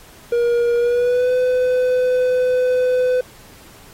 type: tone with pitch glide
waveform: triangle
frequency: 475.2 to 503.5 Hz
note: A#4 to B4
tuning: +33 to +33 cents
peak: -12 dBFS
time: 0.32-3.21 s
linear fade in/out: 5 ms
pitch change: +100 cents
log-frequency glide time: 0.77-1.33 s
effects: pink hiss -45 dBFS RMS until 3.93 s + AAC 48 kbps